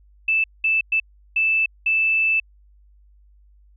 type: tone bursts at uneven times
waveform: sine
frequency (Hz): 2637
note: E7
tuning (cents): 0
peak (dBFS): -16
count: 5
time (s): 0.28-0.44 / 0.64-0.81 / 0.92-1 / 1.36-1.66 / 1.86-2.4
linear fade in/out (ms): 5
effects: added 50 Hz sine -50 dBFS peak until 3.76 s